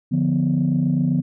sine chord, B diminished, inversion first, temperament equal, 146.83 / 174.61 / 246.9 Hz, D3 / F3 / B3, 0 / 0 / 0 cents, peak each -20 / -20 / -20 dBFS, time 0.11-1.22 s, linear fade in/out 20 ms, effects tanh soft clip ceiling -10 dBFS

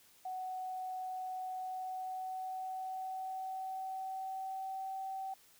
sine tone with pitch glide, 745 to 768.2 Hz, F#5 to G5, +12 to -35 cents, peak -38 dBFS, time 0.25-5.34 s, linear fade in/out 5 ms, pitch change +53 cents, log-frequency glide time 1.57-5 s, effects white hiss -64 dBFS RMS until 5.59 s

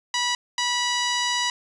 10% pulse tone pair in turn, 975 / 975 Hz, B5 / B5, -23 / -23 cents, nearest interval unison, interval 0 cents, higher neither, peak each -13 dBFS, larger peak neither, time 0.14-0.35 / 0.58-1.5 s, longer second, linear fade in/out 2 ms, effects resampled to 24000 Hz + 8-bit

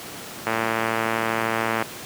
click train, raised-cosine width 0.5 ms, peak -7 dBFS, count 154, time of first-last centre 0.47-1.824 s, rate 113 Hz, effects pink hiss -36 dBFS RMS until 2.05 s + high-pass 150 Hz 12 dB/octave

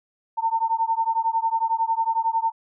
sine beating tone pair, 900 / 911 Hz, A5 / A#5, +39 / -40 cents, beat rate 11 Hz, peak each -23 dBFS, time 0.37-2.52 s, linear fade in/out 20 ms, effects none

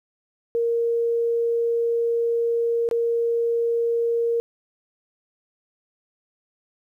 sine tone with dropouts, 466.2 Hz, A#4, in tune, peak -19 dBFS, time 0.55-4.4 s, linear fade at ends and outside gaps 0 ms, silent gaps 2.889-2.912 s, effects 10-bit

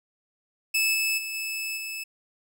sawtooth tone with level steps, 2613 Hz, E7, 16 cents flat, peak -18 / -20 / -28 / -26 / -29 dBFS, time 0.74-2.04 s, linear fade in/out 10 ms, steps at 0.93 / 1.17 / 1.33 / 1.76 s, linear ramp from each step 20 ms, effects none

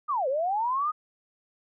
sine linear two-way sweep, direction down then up, 1261 to 503 to 1261 Hz, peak -24 dBFS, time 0.08-0.92 s, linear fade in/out 20 ms, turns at 0.28 s, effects none

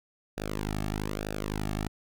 sawtooth tone with flanger, 51.8 Hz, G#1, 4 cents flat, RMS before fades -33 dBFS, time 0.37-1.88 s, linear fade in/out 10 ms, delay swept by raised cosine 0.94 to 2.04 ms, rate 1.1 Hz, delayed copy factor -0.9, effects none

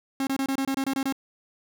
45% pulse tone bursts, 270 Hz, C#4, 45 cents flat, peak -24 dBFS, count 10, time 0.2-1.125 s, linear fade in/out 2 ms, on 70 ms, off 25 ms, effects none

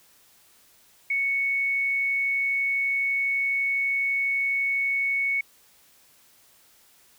sine tone, 2217 Hz, C#7, in tune, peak -22 dBFS, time 1.1-5.41 s, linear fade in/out 5 ms, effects white hiss -58 dBFS RMS until 7.18 s

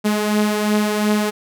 sawtooth beating tone pair, 210 / 212.8 Hz, G#3 / G#3, +19 / +42 cents, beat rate 2.8 Hz, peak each -13 / -19 dBFS, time 0.04-1.31 s, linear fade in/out 20 ms, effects none

